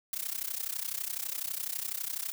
blue noise with amplitude modulation, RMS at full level -32 dBFS, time 0.13-2.32 s, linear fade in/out 0 ms, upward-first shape sine, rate 32 Hz, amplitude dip 90%, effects none

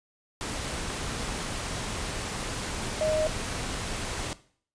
sine tone in noise, 622.3 Hz, D#5, in tune, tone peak -23 dBFS, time 3.01-3.27 s, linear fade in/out 0 ms, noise pink, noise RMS -33 dBFS, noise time 0.41-4.33 s, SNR +7 dB, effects noise-tail reverb RT60 0.5 s tail -17 dB re dry + resampled to 22050 Hz

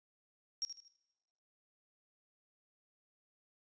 sine tone with echo, 5588 Hz, F8, in tune, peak -34 dBFS, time 0.62-0.65 s, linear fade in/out 0 ms, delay 76 ms, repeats 4, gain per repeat -9 dB, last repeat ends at 0.954 s, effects noise-tail reverb RT60 1.0 s tail -18 dB re dry + resampled to 16000 Hz

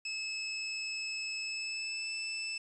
25% pulse tone with pitch glide, 2599 to 2635 Hz, E7 to E7, -25 to -1 cents, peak -32 dBFS, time 0.05-2.58 s, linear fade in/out 5 ms, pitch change +24 cents, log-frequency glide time 1.41-2.13 s, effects resampled to 22050 Hz + 10-bit

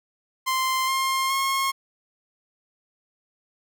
sawtooth tone with pitch steps, 1044 / 1062.2 / 1080.8 Hz, C6 / C6 / C#6, -4 / +26 / -44 cents, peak -18 dBFS, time 0.46-1.72 s, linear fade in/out 20 ms, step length 420 ms, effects none

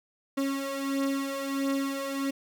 35% pulse beating tone pair, 273.3 / 274.8 Hz, C#4 / C#4, -24 / -15 cents, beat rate 1.5 Hz, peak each -31 / -28 dBFS, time 0.37-2.31 s, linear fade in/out 10 ms, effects none

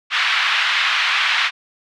white band-pass noise, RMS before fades -18 dBFS, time 0.1-1.51 s, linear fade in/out 50 ms, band 1100 to 3300 Hz, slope 24 dB/octave, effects none

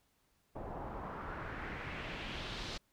pink noise with low-pass filter sweep, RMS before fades -43 dBFS, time 0.55-2.78 s, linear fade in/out 10 ms, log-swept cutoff 730 to 4600 Hz, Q 2.1, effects pink hiss -75 dBFS RMS until 2.92 s

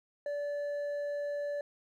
sine tone with hard clipping, 579 Hz, D5, 25 cents flat, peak -34 dBFS, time 0.26-1.61 s, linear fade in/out 2 ms, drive 4 dB, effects none

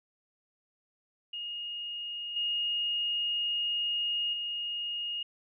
sine tone with level steps, 2857 Hz, F7, 39 cents sharp, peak -35 / -28 / -32 dBFS, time 1.33-5.23 s, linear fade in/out 5 ms, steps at 2.36 / 4.33 s, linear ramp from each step 5 ms, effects none

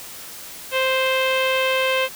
sawtooth tone with low-pass filter, 523.3 Hz, C5, in tune, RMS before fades -20 dBFS, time 0.71-2.09 s, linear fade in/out 50 ms, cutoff 2900 Hz, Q 3.6, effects white hiss -37 dBFS RMS until 2.15 s

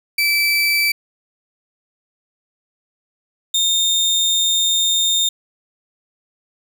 30% pulse tone pair in turn, 2318 / 3644 Hz, D7 / A#7, -23 / -40 cents, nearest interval minor sixth, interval 783 cents, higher second, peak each -12 dBFS, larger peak neither, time 0.18-0.92 / 3.54-5.29 s, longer second, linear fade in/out 5 ms, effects none

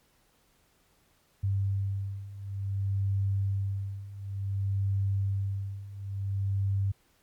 sine beating tone pair, 98 / 98.56 Hz, G2 / G2, 0 / +10 cents, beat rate 0.56 Hz, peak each -32 / -29 dBFS, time 1.43-6.92 s, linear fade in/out 10 ms, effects pink hiss -67 dBFS RMS until 7.22 s + MP3 96 kbps

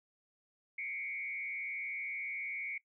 sine tone with frequency modulation, 2217 Hz, C#7, in tune, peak -37 dBFS, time 0.78-2.78 s, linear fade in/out 5 ms, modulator 127 Hz, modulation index 0.79, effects noise-tail reverb RT60 0.1 s tail -21 dB re dry

